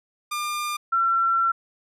sawtooth / sine tone pair in turn, 1201 / 1354.6 Hz, D6 / E6, +38 / +47 cents, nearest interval major second, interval 209 cents, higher second, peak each -22 / -18 dBFS, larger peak second, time 0.31-0.77 / 0.92-1.52 s, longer second, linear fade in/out 10 ms, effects resampled to 32000 Hz

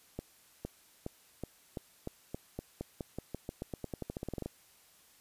accelerating click train, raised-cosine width 2 ms, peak -24 dBFS, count 26, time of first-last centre 0.19-4.46 s, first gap 460 ms, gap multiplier 0.9, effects white hiss -63 dBFS RMS until 5.2 s + resampled to 32000 Hz

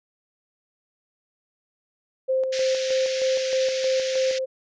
sine tone with tremolo, 523.3 Hz, C5, in tune, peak -19 dBFS, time 2.28-4.46 s, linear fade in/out 20 ms, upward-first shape square, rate 3.2 Hz, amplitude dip 40%
white band-pass noise, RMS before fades -33 dBFS, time 2.52-4.39 s, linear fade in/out 10 ms, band 1600 to 6400 Hz, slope 48 dB/octave
violet noise with exponential decay, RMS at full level -30 dBFS, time 2.53-3.36 s, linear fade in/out 5 ms, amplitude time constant 180 ms
effects resampled to 16000 Hz

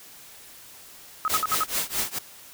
sine tone bursts, 1273 Hz, D#6, 39 cents sharp, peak -21 dBFS, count 5, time 1.25-1.635 s, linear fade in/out 0 ms, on 29 ms, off 60 ms
white noise with tremolo, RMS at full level -24 dBFS, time 1.29-2.19 s, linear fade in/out 10 ms, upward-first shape triangle, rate 4.6 Hz, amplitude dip 100%
effects white hiss -47 dBFS RMS until 2.53 s

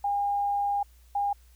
sine tone pair in turn, 809 / 809 Hz, G#5 / G#5, -46 / -46 cents, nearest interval unison, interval 0 cents, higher neither, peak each -24 dBFS, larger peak neither, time 0.04-0.83 / 1.15-1.33 s, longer first, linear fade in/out 5 ms, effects added 60 Hz sine -53 dBFS peak until 1.55 s + white hiss -64 dBFS RMS until 1.55 s

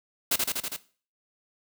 white noise with echo, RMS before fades -24 dBFS, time 0.31-0.36 s, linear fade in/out 5 ms, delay 81 ms, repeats 5, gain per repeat -2 dB, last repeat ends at 0.765 s, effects noise-tail reverb RT60 0.4 s tail -17 dB re dry + high-pass 80 Hz 12 dB/octave

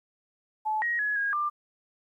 sine tone with pitch steps, 863 / 1889 / 1688 / 1636 / 1190 Hz, A5 / A#6 / G#6 / G#6 / D6, -34 / +22 / +28 / -26 / +22 cents, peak -25 dBFS, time 0.65-1.5 s, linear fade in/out 20 ms, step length 170 ms, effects 11-bit

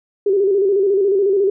sine tone with vibrato, 394 Hz, G4, 9 cents sharp, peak -12 dBFS, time 0.26-1.5 s, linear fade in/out 5 ms, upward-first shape square, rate 14 Hz, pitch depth 62 cents each way, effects none

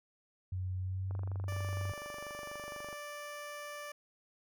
sine tone with pitch glide, 92.5 to 95.71 Hz, F#2 to G2, 0 to -41 cents, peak -34 dBFS, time 0.52-1.92 s, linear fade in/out 5 ms, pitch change +59 cents, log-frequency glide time 0.79-1.13 s
click train, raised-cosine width 1 ms, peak -34 dBFS, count 45, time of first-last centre 1.11-2.928 s, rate 24.2 Hz
15% pulse tone, 587.3 Hz, D5, in tune, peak -36 dBFS, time 1.48-3.92 s, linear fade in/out 5 ms
effects none

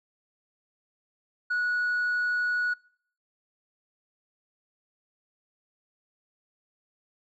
triangle tone with tanh clipping, 1464 Hz, F#6, 19 cents flat, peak -25 dBFS, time 1.5-2.74 s, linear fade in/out 10 ms, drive 6 dB, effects noise-tail reverb RT60 0.6 s tail -25 dB re dry

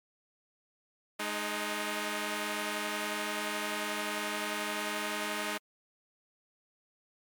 5% pulse tone pair together, 210.2 / 309.6 Hz, G#3 / D#4, +21 / -9 cents, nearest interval perfect fifth, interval 670 cents, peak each -24 dBFS, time 1.19-5.58 s, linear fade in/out 10 ms, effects MP3 96 kbps

